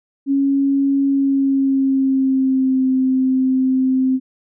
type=tone with pitch glide; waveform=sine; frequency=276.1 to 260.6 Hz; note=C#4 to C4; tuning=-7 to -7 cents; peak=-13 dBFS; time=0.26-4.2 s; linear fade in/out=50 ms; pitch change=-100 cents; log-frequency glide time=1.06-2.87 s; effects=none